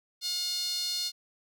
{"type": "tone with high-pass filter", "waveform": "sawtooth", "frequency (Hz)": 717, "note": "F5", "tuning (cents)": 45, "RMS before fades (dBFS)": -32, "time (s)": [0.21, 1.12], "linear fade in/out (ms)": 50, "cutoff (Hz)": 4300, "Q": 5.3, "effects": []}